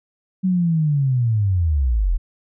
sine linear sweep, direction down, 190.1 to 36.48 Hz, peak -15 dBFS, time 0.43-2.18 s, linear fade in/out 20 ms, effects none

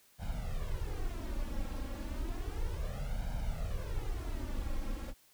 brown noise with flanger, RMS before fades -36 dBFS, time 0.18-5.14 s, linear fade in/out 50 ms, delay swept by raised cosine 1.3 to 3.7 ms, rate 0.32 Hz, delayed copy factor +0.85, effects white hiss -65 dBFS RMS until 5.33 s

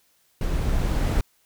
brown noise with level ramp, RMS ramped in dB -25 to -20 dBFS, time 0.41-1.21 s, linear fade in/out 2 ms, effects white hiss -64 dBFS RMS until 1.45 s

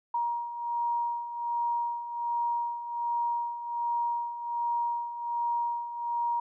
sine beating tone pair, 945 / 946.3 Hz, A#5 / A#5, +23 / +26 cents, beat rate 1.3 Hz, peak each -35 / -29 dBFS, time 0.14-6.4 s, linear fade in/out 5 ms, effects none

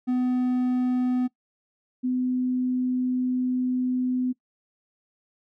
triangle / sine tone pair in turn, 251 / 252.7 Hz, B3 / B3, +28 / +40 cents, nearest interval unison, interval 12 cents, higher second, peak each -19 / -22 dBFS, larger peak first, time 0.07-1.28 / 2.03-4.33 s, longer second, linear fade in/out 20 ms, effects noise-tail reverb RT60 0.1 s tail -20 dB re dry

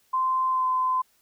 sine tone with pitch glide, 1038 to 1026.1 Hz, C6 to C6, -14 to -34 cents, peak -21 dBFS, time 0.13-1.02 s, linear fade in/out 10 ms, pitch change -20 cents, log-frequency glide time 0.5-0.66 s, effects white hiss -65 dBFS RMS until 1.21 s

